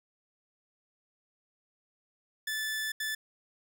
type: tone bursts at uneven times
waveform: sawtooth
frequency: 1747 Hz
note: A6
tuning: 13 cents flat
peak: -28 dBFS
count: 2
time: 2.47-2.92 / 3-3.15 s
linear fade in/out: 5 ms
effects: none